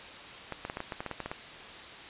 clicks, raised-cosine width 0.5 ms, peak -20 dBFS, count 12, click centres 0.523 / 0.651 / 0.699 / 0.771 / 0.804 / 0.922 / 1.005 / 1.063 / 1.113 / 1.203 / 1.26 / 1.315 s, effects white hiss -45 dBFS RMS until 2.09 s + resampled to 8000 Hz

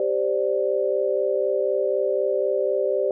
sine chord, G suspended fourth, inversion none, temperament equal, 392 / 523.3 / 587.3 Hz, G4 / C5 / D5, 0 / 0 / 0 cents, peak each -24 dBFS, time 0-3.11 s, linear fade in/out 2 ms, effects none

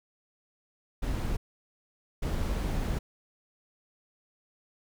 brown noise bursts at uneven times, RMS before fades -30 dBFS, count 2, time 1.02-1.37 / 2.22-2.99 s, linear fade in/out 10 ms, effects none

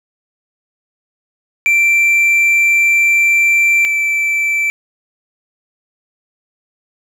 triangle tone pair in turn, 2349 / 2329 Hz, D7 / D7, 0 / -15 cents, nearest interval unison, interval 15 cents, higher first, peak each -7 / -11 dBFS, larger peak first, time 1.66-3.85 / 3.85-4.7 s, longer first, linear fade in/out 0 ms, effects none

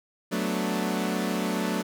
sawtooth chord, B minor seventh, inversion second, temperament equal, 185 / 220 / 246.9 / 293.7 Hz, F#3 / A3 / B3 / D4, 0 / 0 / 0 / 0 cents, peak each -26 / -26 / -30 / -29 dBFS, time 0.31-1.83 s, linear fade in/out 20 ms, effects none

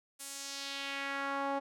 sawtooth tone with band-pass filter sweep, 277.2 Hz, C#4, in tune, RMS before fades -38 dBFS, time 0.19-1.6 s, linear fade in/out 20 ms, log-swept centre 10000 to 740 Hz, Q 1.6, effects none

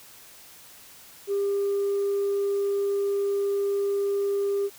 sine tone, 400 Hz, G4, 35 cents sharp, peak -21 dBFS, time 1.27-4.7 s, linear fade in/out 50 ms, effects tanh soft clip ceiling -20 dBFS + white hiss -49 dBFS RMS until 4.78 s

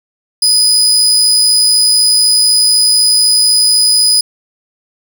30% pulse tone, 4978 Hz, D#8, in tune, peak -4 dBFS, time 0.42-4.21 s, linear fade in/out 5 ms, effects none

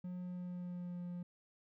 triangle tone with pitch glide, 180 to 176.4 Hz, F#3 to F3, -47 to +18 cents, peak -39 dBFS, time 0.04-1.23 s, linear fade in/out 5 ms, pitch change -35 cents, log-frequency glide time 0.2-1.01 s, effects none

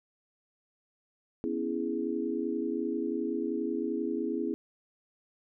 sine chord, C# minor seventh, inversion third, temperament equal, 246.9 / 277.2 / 329.6 / 415.3 Hz, B3 / C#4 / E4 / G#4, 0 / 0 / 0 / 0 cents, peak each -35 / -36 / -33 / -35 dBFS, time 1.44-4.54 s, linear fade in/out 0 ms, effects none

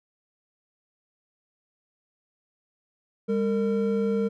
triangle tone pair together, 202 / 456.4 Hz, G#3 / A#4, -48 / -37 cents, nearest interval octave + major second, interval 1411 cents, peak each -23 dBFS, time 3.28-4.29 s, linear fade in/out 20 ms, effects none

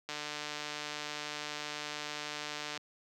click train, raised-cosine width 0.2 ms, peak -21 dBFS, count 401, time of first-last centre 0.09-2.775 s, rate 149 Hz, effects high-pass 200 Hz 12 dB/octave

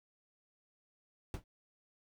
brown noise with exponential decay, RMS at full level -34 dBFS, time 1.34-1.44 s, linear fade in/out 1 ms, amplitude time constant 21 ms, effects none

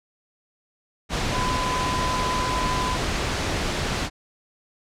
sine tone in noise, 1008 Hz, B5, 35 cents sharp, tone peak -25 dBFS, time 1.31-2.98 s, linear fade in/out 50 ms, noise pink, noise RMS -25 dBFS, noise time 1.09-4.1 s, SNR -3 dB, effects low-pass 6000 Hz 12 dB/octave

